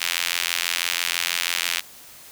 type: tone with high-pass filter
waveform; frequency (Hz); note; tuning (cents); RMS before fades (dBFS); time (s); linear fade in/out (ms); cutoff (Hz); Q
sawtooth; 86.1; F2; -24; -25; 0-1.81; 20; 2500; 1.3
effects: white hiss -45 dBFS RMS until 2.31 s